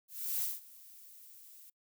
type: noise with ADSR envelope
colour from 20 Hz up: violet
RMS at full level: -33 dBFS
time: 0.08-1.7 s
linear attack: 330 ms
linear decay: 190 ms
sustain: -22 dB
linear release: 5 ms
effects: noise-tail reverb RT60 0.1 s tail -24 dB re dry